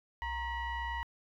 sine tone with frequency modulation, 932.3 Hz, A#5, in tune, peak -33 dBFS, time 0.22-1.03 s, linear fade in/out 0 ms, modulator 997 Hz, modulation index 1.2, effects tanh soft clip ceiling -29 dBFS + 12-bit

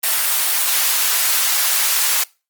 white high-pass noise, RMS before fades -17 dBFS, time 0.03-2.24 s, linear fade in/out 10 ms, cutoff 870 Hz, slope 12 dB/octave, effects noise-tail reverb RT60 0.3 s tail -24 dB re dry + Opus 24 kbps

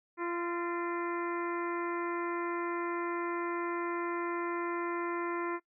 harmonic tone with a mistuned harmonic, 344.4 Hz, F4, 24 cents flat, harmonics 1 / 2 / 3 / 4 / 5 / 6 / 7, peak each -34 / -46 / -38 / -42 / -45 / -45 / -51 dBFS, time 0.17-5.6 s, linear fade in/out 50 ms, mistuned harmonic 5, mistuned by +48 cents, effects noise-tail reverb RT60 0.1 s tail -22 dB re dry

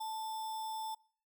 sine tone with sample-and-hold, 880 Hz, A5, in tune, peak -37 dBFS, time 0-0.95 s, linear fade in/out 10 ms, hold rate 4410 Hz, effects noise-tail reverb RT60 0.5 s tail -24 dB re dry

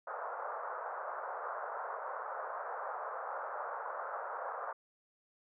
white band-pass noise, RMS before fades -41 dBFS, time 0.07-4.73 s, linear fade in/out 5 ms, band 490 to 1400 Hz, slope 48 dB/octave, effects none

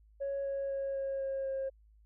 sine tone with pitch steps, 554.4 / 550.9 / 547.4 / 543.9 / 540.5 / 537.1 Hz, C#5 / C#5 / C#5 / C#5 / C#5 / C5, 0 / -11 / -22 / -33 / -44 / +45 cents, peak -31 dBFS, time 0.2-1.7 s, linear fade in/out 20 ms, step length 250 ms, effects tanh soft clip ceiling -30 dBFS + added 53 Hz sine -59 dBFS peak until 2.05 s

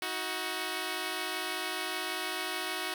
5% pulse tone pair together, 318.1 / 370 Hz, D#4 / F#4, +38 / 0 cents, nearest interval minor third, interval 262 cents, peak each -26 / -23 dBFS, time 0.02-2.94 s, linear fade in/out 2 ms, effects none

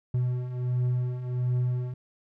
triangle beating tone pair, 123.47 / 124.87 Hz, B2 / B2, 0 / +20 cents, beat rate 1.4 Hz, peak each -30 / -24 dBFS, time 0.14-1.94 s, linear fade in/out 5 ms, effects none

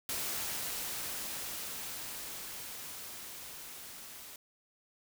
white noise with level ramp, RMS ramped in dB -36 to -49 dBFS, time 0.09-4.36 s, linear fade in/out 2 ms, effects none

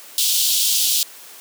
pink high-pass noise, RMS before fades -18 dBFS, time 0.18-1.03 s, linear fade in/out 0 ms, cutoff 3100 Hz, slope 48 dB/octave, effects white hiss -41 dBFS RMS until 1.4 s + high-pass 300 Hz 12 dB/octave

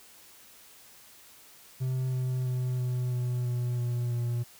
triangle tone with pitch steps, 129.2 / 127.79 / 126.4 / 125.02 / 123.65 / 122.3 / 120.97 / 119.65 Hz, C3 / C3 / B2 / B2 / B2 / B2 / B2 / A#2, -21 / -40 / +41 / +22 / +3 / -16 / -35 / +46 cents, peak -25 dBFS, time 1.8-4.44 s, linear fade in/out 20 ms, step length 330 ms, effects white hiss -54 dBFS RMS until 4.59 s

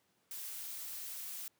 blue noise, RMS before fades -44 dBFS, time 0.31-1.48 s, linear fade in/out 2 ms, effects pink hiss -75 dBFS RMS until 1.59 s + high-pass 150 Hz 12 dB/octave

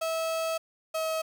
35% pulse tone pair in turn, 650 / 639.9 Hz, E5 / D#5, -24 / +48 cents, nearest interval unison, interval 28 cents, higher first, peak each -26 dBFS, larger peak neither, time 0.01-0.58 / 0.94-1.22 s, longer first, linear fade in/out 10 ms, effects 9-bit

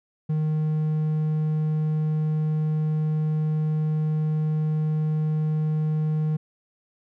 triangle tone with hard clipping, 154.6 Hz, D#3, 11 cents flat, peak -22 dBFS, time 0.29-6.37 s, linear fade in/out 10 ms, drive 6 dB, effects none

